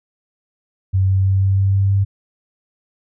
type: tone with pitch steps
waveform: sine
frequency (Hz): 95.2 / 95.75 / 96.31 / 96.86 / 97.43 / 97.99 / 98.56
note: F#2 / G2 / G2 / G2 / G2 / G2 / G2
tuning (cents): +50 / -40 / -30 / -20 / -10 / 0 / +10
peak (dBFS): -12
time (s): 0.93-2.05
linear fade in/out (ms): 20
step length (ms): 160
effects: none